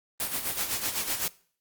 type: noise with tremolo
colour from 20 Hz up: white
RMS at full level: -28 dBFS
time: 0.2-1.28 s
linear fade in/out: 0 ms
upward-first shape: sine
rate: 7.9 Hz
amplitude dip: 65%
effects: noise-tail reverb RT60 0.5 s tail -21 dB re dry + Opus 32 kbps